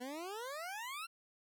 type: exponential sweep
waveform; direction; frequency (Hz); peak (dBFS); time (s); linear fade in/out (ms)
20% pulse; up; 239.5 to 1396.9; -37; 0-1.07; 20
effects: none